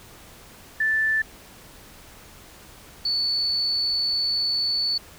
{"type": "tone pair in turn", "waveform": "sine", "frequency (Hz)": [1760, 4462], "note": ["A6", "C#8"], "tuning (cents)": [0, 11], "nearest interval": "octave + major third", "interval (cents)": 1611, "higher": "second", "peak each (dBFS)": [-19, -21], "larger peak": "first", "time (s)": [[0.8, 1.22], [3.05, 4.98]], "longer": "second", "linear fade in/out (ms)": 5, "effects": ["pink hiss -47 dBFS RMS until 5.18 s"]}